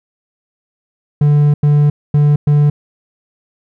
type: tone bursts at uneven times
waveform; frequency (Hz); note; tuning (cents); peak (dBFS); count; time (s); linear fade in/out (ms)
triangle; 146.83; D3; 0; -5; 4; 1.21-1.54 / 1.63-1.9 / 2.14-2.36 / 2.47-2.7; 5
effects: none